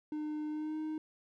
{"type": "tone with pitch glide", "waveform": "triangle", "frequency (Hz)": [303.5, 310.8], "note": ["D#4", "D#4"], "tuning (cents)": [-43, -2], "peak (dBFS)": -33, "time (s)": [0.12, 0.98], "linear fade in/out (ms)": 2, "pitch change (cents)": 41, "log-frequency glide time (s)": [0.49, 0.77], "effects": []}